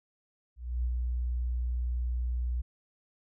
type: tone with ADSR envelope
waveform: sine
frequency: 60.8 Hz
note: B1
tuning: 26 cents flat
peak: -26 dBFS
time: 0.56-2.62 s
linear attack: 280 ms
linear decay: 55 ms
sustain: -2 dB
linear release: 15 ms
effects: none